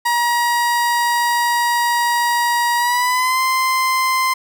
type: tone with pitch glide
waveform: 30% pulse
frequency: 953 to 1039.3 Hz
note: A#5 to C6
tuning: +38 to -12 cents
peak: -12 dBFS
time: 0.05-4.34 s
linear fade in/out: 10 ms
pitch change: +150 cents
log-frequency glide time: 2.77-3.4 s
effects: none